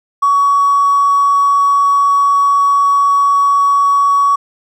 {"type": "tone with hard clipping", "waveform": "triangle", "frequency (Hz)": 1126, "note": "C#6", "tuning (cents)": 27, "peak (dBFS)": -8, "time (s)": [0.22, 4.36], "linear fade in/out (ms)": 10, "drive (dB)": 3, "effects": []}